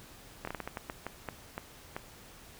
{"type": "slowing click train", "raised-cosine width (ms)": 0.5, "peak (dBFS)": -21, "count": 12, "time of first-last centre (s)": [0.45, 1.965], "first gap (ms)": 24, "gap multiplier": 1.32, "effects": ["pink hiss -53 dBFS RMS until 2.59 s"]}